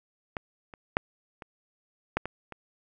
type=clicks; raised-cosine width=0.5 ms; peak=-17 / -29 / -7 / -26 / -10 / -18 / -25 dBFS; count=7; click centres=0.368 / 0.738 / 0.969 / 1.422 / 2.17 / 2.256 / 2.523 s; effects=none